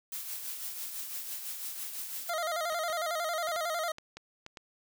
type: noise with tremolo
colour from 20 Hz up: blue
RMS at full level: -37 dBFS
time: 0.12-2.3 s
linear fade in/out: 2 ms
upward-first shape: triangle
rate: 6 Hz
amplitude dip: 50%
type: tone with vibrato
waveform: 25% pulse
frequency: 659.3 Hz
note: E5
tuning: in tune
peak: -27 dBFS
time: 2.29-3.92 s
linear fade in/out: 5 ms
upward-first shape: square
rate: 11 Hz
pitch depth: 85 cents each way
type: clicks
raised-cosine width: 0.2 ms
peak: -27 dBFS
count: 8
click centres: 2.724 / 2.9 / 3.487 / 3.561 / 3.984 / 4.17 / 4.464 / 4.572 s
effects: none